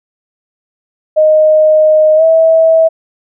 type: tone with pitch glide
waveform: sine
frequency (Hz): 620 to 648.6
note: D#5 to E5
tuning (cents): -6 to -28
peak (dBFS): -4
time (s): 1.16-2.89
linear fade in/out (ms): 20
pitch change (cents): +78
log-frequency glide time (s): 2.16-2.23
effects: none